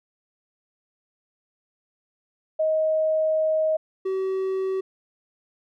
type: tone pair in turn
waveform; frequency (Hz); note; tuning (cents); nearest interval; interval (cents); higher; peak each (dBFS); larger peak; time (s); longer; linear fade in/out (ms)
sine / triangle; 629 / 380.8; D#5 / F#4; +19 / +50; major sixth; 869; first; -19 / -21; first; 2.59-3.77 / 4.05-4.81; first; 10
effects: none